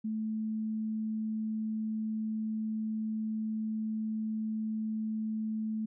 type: tone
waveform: sine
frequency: 218.2 Hz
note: A3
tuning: 14 cents flat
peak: -31 dBFS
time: 0.04-5.86 s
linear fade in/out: 10 ms
effects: none